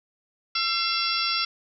harmonic tone with a mistuned harmonic, 676 Hz, E5, 43 cents sharp, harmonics 2 / 3 / 4 / 5 / 6 / 7 / 8, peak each -29 / -34 / -31 / -31 / -34 / -29 / -30 dBFS, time 0.55-1.45 s, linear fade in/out 5 ms, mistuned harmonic 3, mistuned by +66 cents, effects none

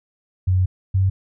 sine tone pair in turn, 92.5 / 95.38 Hz, F#2 / G2, 0 / -47 cents, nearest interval minor second, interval 53 cents, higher second, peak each -14 dBFS, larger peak neither, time 0.47-0.66 / 0.94-1.1 s, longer first, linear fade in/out 10 ms, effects none

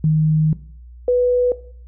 sine tone pair in turn, 155.56 / 493.9 Hz, D#3 / B4, 0 / 0 cents, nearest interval octave + minor sixth, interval 2000 cents, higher second, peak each -12 / -12 dBFS, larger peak neither, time 0.04-0.53 / 1.08-1.52 s, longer first, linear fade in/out 2 ms, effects noise-tail reverb RT60 0.5 s tail -17 dB re dry + added 60 Hz sine -37 dBFS peak until 1.87 s

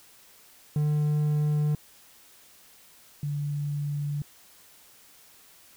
triangle / sine tone pair in turn, 149.7 / 145.19 Hz, D3 / D3, +33 / -19 cents, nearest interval minor second, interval 52 cents, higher first, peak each -20 / -27 dBFS, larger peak first, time 0.76-1.75 / 3.23-4.22 s, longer neither, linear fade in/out 2 ms, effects white hiss -55 dBFS RMS until 5.76 s

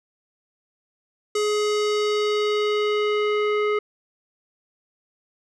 square tone with low-pass filter sweep, 420 Hz, G#4, 19 cents sharp, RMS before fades -22 dBFS, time 1.35-3.79 s, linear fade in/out 5 ms, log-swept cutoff 7200 to 2000 Hz, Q 1.5, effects none

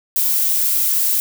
violet noise, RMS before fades -17 dBFS, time 0.16-1.2 s, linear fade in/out 0 ms, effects none

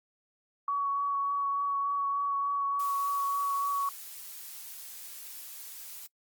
sine tone with vibrato, 1124 Hz, C#6, 24 cents sharp, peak -27 dBFS, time 0.68-3.89 s, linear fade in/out 2 ms, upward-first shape triangle, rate 3.4 Hz, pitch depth 15 cents each way
blue noise, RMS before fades -44 dBFS, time 2.79-6.07 s, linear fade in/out 10 ms
effects noise-tail reverb RT60 0.1 s tail -22 dB re dry + Opus 32 kbps

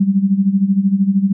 sine tone with tremolo, 195.6 Hz, G3, 4 cents flat, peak -8 dBFS, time 0-1.33 s, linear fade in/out 10 ms, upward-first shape sine, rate 13 Hz, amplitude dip 75%, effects none

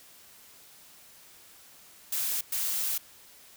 blue noise bursts at uneven times, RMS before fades -30 dBFS, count 2, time 2.12-2.41 / 2.52-2.98 s, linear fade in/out 5 ms, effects white hiss -54 dBFS RMS until 3.56 s

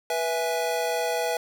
square chord, E major, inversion second, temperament equal with one note detuned, 489.6 / 659.3 / 830.6 Hz, B4 / E5 / G#5, -15 / 0 / 0 cents, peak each -29 / -29 / -31 dBFS, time 0.1-1.37 s, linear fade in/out 2 ms, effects none

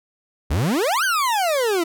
40% pulse exponential two-way sweep, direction up then down, 62.3 to 1611 to 322.3 Hz, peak -17 dBFS, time 0.5-1.84 s, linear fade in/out 10 ms, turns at 1.04 s, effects none

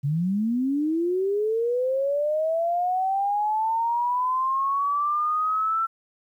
sine linear sweep, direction up, 134.9 to 1344 Hz, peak -21 dBFS, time 0.03-5.87 s, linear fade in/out 20 ms, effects 10-bit

